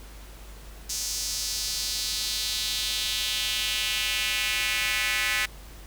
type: tone with high-pass filter sweep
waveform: square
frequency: 115.9 Hz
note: A#2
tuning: 10 cents flat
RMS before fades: -28 dBFS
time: 0.89-5.46 s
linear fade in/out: 10 ms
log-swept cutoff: 5800 to 2000 Hz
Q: 2.4
effects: added 50 Hz sine -43 dBFS peak until 5.86 s + pink hiss -49 dBFS RMS until 5.86 s